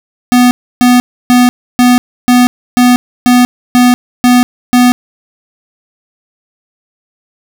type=tone bursts; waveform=square; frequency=246.9 Hz; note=B3; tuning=in tune; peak=-4 dBFS; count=10; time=0.32-4.92 s; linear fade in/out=0 ms; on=190 ms; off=300 ms; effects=none